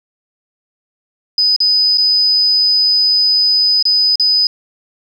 sine tone with dropouts, 4998 Hz, D#8, 7 cents sharp, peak -9 dBFS, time 1.38-4.47 s, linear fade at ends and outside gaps 2 ms, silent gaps 1.563-1.603 / 1.974-1.981 / 3.826-3.853 / 4.157-4.197 s, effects 7-bit

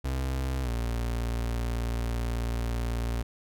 35% pulse tone with pitch glide, 65.41 to 58.27 Hz, C2 to A#1, 0 to 0 cents, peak -26 dBFS, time 0.04-3.23 s, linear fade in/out 10 ms, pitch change -200 cents, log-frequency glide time 0.63-0.69 s, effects none

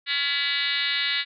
sine tone with frequency modulation, 2885 Hz, F#7, 44 cents flat, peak -22 dBFS, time 0.06-1.25 s, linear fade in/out 50 ms, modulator 298 Hz, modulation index 4.2, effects none

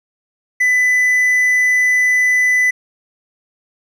triangle tone, 1998 Hz, B6, 20 cents sharp, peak -9 dBFS, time 0.6-2.71 s, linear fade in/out 10 ms, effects none

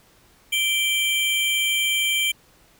square tone pair together, 2349 / 3136 Hz, D7 / G7, 0 / 0 cents, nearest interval perfect fourth, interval 500 cents, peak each -23 dBFS, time 0.52-2.32 s, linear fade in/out 10 ms, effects pink hiss -56 dBFS RMS until 2.79 s

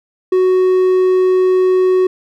triangle tone, 370.6 Hz, F#4, 3 cents sharp, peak -7 dBFS, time 0.32-2.07 s, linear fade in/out 5 ms, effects none

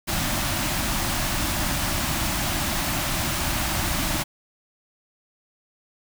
pink band-stop noise, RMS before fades -25 dBFS, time 0.07-4.24 s, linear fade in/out 20 ms, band 360 to 560 Hz, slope 96 dB/octave, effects none

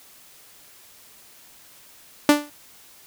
sawtooth tone with exponential decay, 293.8 Hz, D4, 1 cent sharp, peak -5 dBFS, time 2.29-2.5 s, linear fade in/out 2 ms, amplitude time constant 45 ms, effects white hiss -50 dBFS RMS until 3.06 s

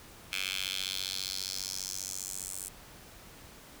10% pulse tone with high-pass filter sweep, 94.9 Hz, F#2, 44 cents sharp, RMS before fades -37 dBFS, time 0.32-2.69 s, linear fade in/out 10 ms, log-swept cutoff 2600 to 8700 Hz, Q 2.7, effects pink hiss -52 dBFS RMS until 3.8 s

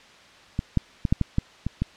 clicks, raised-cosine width 5 ms, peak -12 / -7 / -10 / -6 / -9 / -8 / -13 / -11 dBFS, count 8, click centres 0.591 / 0.773 / 1.052 / 1.125 / 1.213 / 1.384 / 1.666 / 1.82 s, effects white hiss -50 dBFS RMS until 1.96 s + low-pass 4000 Hz 12 dB/octave

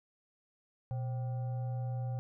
sine tone with frequency modulation, 122.4 Hz, B2, 15 cents flat, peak -33 dBFS, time 0.91-2.19 s, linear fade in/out 0 ms, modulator 654 Hz, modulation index 0.33, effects none

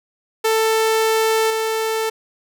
sawtooth tone with level steps, 443.1 Hz, A4, 12 cents sharp, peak -11 / -15 dBFS, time 0.44-2.1 s, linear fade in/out 10 ms, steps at 1.5 s, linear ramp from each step 5 ms, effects none

